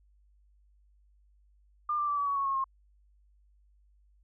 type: tone with pitch steps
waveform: sine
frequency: 1200 / 1180.7 / 1161.8 / 1143.2 / 1124.8 / 1106.8 / 1089 / 1071.6 Hz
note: D6 / D6 / D6 / D6 / C#6 / C#6 / C#6 / C6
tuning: +37 / +9 / -19 / -47 / +25 / -3 / -31 / +41 cents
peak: -27 dBFS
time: 1.89-2.642 s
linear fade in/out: 5 ms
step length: 94 ms
effects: added 50 Hz sine -61 dBFS peak until 4.23 s